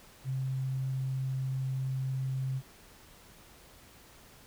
sine tone, 132.1 Hz, C3, 17 cents sharp, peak -30 dBFS, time 0.24-2.62 s, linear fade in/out 50 ms, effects pink hiss -56 dBFS RMS until 4.46 s

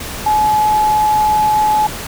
sine tone in noise, 852 Hz, G#5, 44 cents sharp, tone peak -10 dBFS, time 0.26-1.87 s, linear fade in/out 5 ms, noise pink, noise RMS -26 dBFS, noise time 0-2.07 s, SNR +13 dB, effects none

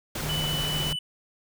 pink noise, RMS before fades -32 dBFS, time 0.15-0.93 s, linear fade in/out 5 ms
sine tone with tremolo, 152.2 Hz, D#3, 38 cents flat, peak -29 dBFS, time 0.22-0.96 s, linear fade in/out 10 ms, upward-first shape sine, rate 19 Hz, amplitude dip 50%
triangle tone, 2982 Hz, F#7, 13 cents sharp, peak -27 dBFS, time 0.29-0.99 s, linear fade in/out 5 ms
effects none

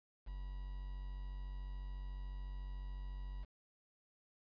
triangle tone with quantisation, 46.97 Hz, F#1, 27 cents sharp, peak -40 dBFS, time 0.26-3.45 s, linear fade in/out 20 ms, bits 10, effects resampled to 11025 Hz

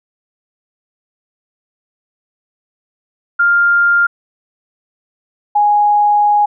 sine tone pair in turn, 1400 / 829.3 Hz, F6 / G#5, +4 / -3 cents, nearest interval major sixth, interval 907 cents, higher first, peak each -8 dBFS, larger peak neither, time 3.39-4.07 / 5.55-6.46 s, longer second, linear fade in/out 10 ms, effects none

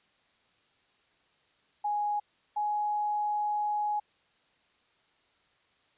sine tone pair in turn, 830.6 / 836.4 Hz, G#5 / G#5, 0 / +12 cents, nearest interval unison, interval 12 cents, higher second, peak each -27 dBFS, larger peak neither, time 1.84-2.2 / 2.56-4 s, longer second, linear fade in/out 10 ms, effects white hiss -68 dBFS RMS until 5.97 s + resampled to 8000 Hz

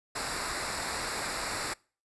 pink noise with comb filter, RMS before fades -34 dBFS, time 0.15-1.74 s, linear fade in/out 10 ms, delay 0.32 ms, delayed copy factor -0.75, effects noise-tail reverb RT60 0.4 s tail -25 dB re dry + resampled to 24000 Hz

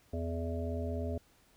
harmonic tone with a mistuned harmonic, 83.7 Hz, E2, 27 cents sharp, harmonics 1 / 3 / 5 / 7 / 8, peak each -35 / -40 / -42 / -43 / -44 dBFS, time 0.13-1.18 s, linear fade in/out 5 ms, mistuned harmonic 8, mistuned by -19 cents, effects pink hiss -66 dBFS RMS until 1.56 s

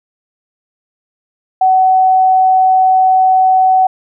sine tone, 752 Hz, F#5, 28 cents sharp, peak -6 dBFS, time 1.61-3.87 s, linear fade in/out 5 ms, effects none

